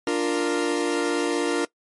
40% pulse chord, Bb major, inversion first, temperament equal, 293.7 / 349.2 / 466.2 Hz, D4 / F4 / Bb4, 0 / 0 / 0 cents, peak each -25 dBFS, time 0.07-1.65 s, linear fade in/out 2 ms, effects noise-tail reverb RT60 0.1 s tail -21 dB re dry + MP3 48 kbps

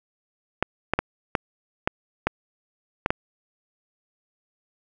clicks, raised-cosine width 0.5 ms, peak -5 dBFS, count 8, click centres 0.626 / 0.936 / 0.99 / 1.352 / 1.875 / 2.27 / 3.061 / 3.105 s, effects none

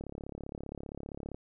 click train, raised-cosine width 2 ms, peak -27 dBFS, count 48, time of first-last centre 0.01-1.345 s, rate 35.2 Hz, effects none

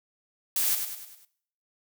blue noise with echo, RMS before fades -26 dBFS, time 0.56-0.75 s, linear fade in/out 2 ms, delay 100 ms, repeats 5, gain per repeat -6 dB, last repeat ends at 1.25 s, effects noise-tail reverb RT60 0.6 s tail -17 dB re dry

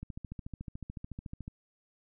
click train, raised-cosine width 5 ms, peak -28 dBFS, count 21, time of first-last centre 0.03-1.479 s, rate 13.8 Hz, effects none

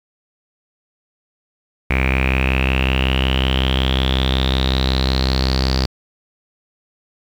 sawtooth tone with low-pass filter sweep, 65.41 Hz, C2, in tune, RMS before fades -17 dBFS, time 1.9-5.86 s, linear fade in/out 5 ms, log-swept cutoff 2300 to 4700 Hz, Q 9.8, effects 7-bit

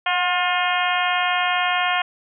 harmonic tone with a mistuned harmonic, 355.9 Hz, F4, 33 cents sharp, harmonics 2 / 3 / 4 / 5 / 6 / 7 / 8 / 9, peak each -23 / -25 / -26 / -27 / -28 / -28 / -29 / -30 dBFS, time 0.06-2.02 s, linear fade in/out 5 ms, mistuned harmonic 2, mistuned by +29 cents, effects none

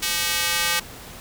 square tone with high-pass filter sweep, 171.9 Hz, F3, 27 cents flat, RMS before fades -23 dBFS, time 0.02-0.8 s, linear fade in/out 10 ms, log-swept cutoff 2900 to 1700 Hz, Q 0.72, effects pink hiss -40 dBFS RMS until 1.2 s

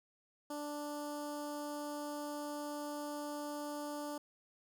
15% pulse tone with notch filter, 293.7 Hz, D4, in tune, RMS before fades -42 dBFS, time 0.5-4.18 s, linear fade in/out 5 ms, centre 2400 Hz, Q 0.77, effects none

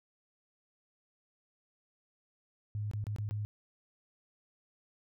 sine tone with dropouts, 104.8 Hz, G#2, 16 cents sharp, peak -33 dBFS, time 2.75-3.45 s, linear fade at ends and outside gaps 0 ms, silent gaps 2.913-2.935 / 3.041-3.068 / 3.162-3.185 / 3.29-3.31 s, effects none

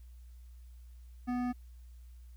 triangle tone with hard clipping, 246.9 Hz, B3, in tune, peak -33 dBFS, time 1.27-1.53 s, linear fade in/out 20 ms, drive 17 dB, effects added 60 Hz sine -49 dBFS peak until 2.36 s + white hiss -72 dBFS RMS until 2.36 s

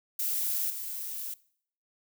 violet noise with level steps, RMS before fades -30 / -37 dBFS, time 0.19-1.34 s, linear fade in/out 5 ms, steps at 0.7 s, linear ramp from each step 2 ms, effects noise-tail reverb RT60 0.6 s tail -21 dB re dry

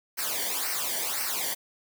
white noise with flanger, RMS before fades -30 dBFS, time 0.17-1.55 s, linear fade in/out 20 ms, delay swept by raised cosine 0.28 to 0.78 ms, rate 1.9 Hz, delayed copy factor -0.8, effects none

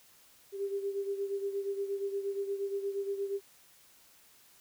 sine beating tone pair, 395.6 / 404.1 Hz, G4 / G#4, +16 / -47 cents, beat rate 8.5 Hz, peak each -33 / -39 dBFS, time 0.52-3.41 s, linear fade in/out 50 ms, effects white hiss -61 dBFS RMS until 4.6 s

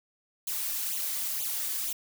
blue noise with flanger, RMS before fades -32 dBFS, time 0.47-1.93 s, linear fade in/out 5 ms, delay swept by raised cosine 0.28 to 3.48 ms, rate 2.1 Hz, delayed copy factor +0.95, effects none

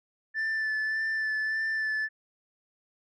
sine tone with vibrato, 1758 Hz, A6, 2 cents flat, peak -24 dBFS, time 0.34-2.09 s, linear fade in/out 50 ms, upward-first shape sine, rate 1.7 Hz, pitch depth 19 cents each way, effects tanh soft clip ceiling -26 dBFS

